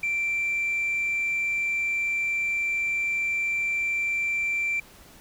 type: tone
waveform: sine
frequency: 2349 Hz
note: D7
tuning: in tune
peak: -22 dBFS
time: 0.03-4.8 s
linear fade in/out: 5 ms
effects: tanh soft clip ceiling -21 dBFS + pink hiss -51 dBFS RMS until 5.2 s